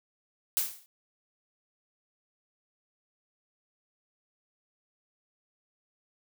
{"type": "noise with exponential decay", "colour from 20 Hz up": "blue", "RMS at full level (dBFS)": -24, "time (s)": [0.57, 0.86], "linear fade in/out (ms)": 0, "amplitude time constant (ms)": 63, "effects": []}